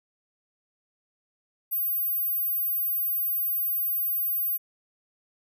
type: tone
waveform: sine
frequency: 14410 Hz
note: A9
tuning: 40 cents sharp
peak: -24 dBFS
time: 1.71-4.58 s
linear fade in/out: 20 ms
effects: none